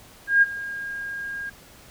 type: tone with ADSR envelope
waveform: sine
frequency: 1620 Hz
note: G#6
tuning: 43 cents flat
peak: -11 dBFS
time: 0.27-1.5 s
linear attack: 150 ms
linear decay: 28 ms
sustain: -18 dB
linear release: 11 ms
effects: pink hiss -49 dBFS RMS until 1.9 s